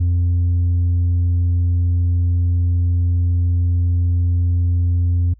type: tone with tanh clipping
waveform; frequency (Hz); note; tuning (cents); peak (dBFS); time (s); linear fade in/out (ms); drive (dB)
triangle; 87.31; F2; 0; -14; 0-5.34; 10; 7
effects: added 54 Hz sine -44 dBFS peak until 5.39 s